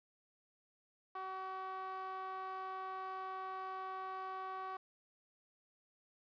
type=tone with band-pass filter; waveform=sawtooth; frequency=378.3 Hz; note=F#4; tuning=38 cents sharp; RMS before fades=-44 dBFS; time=1.15-4.77 s; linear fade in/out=5 ms; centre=1000 Hz; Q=6.7; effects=resampled to 11025 Hz + 11-bit